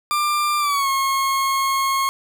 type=tone with pitch glide; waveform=40% pulse; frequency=1190 to 1084.9 Hz; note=D6 to C#6; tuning=+22 to -38 cents; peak=-17 dBFS; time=0.11-2.09 s; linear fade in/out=0 ms; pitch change=-160 cents; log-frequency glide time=0.59-0.89 s; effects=none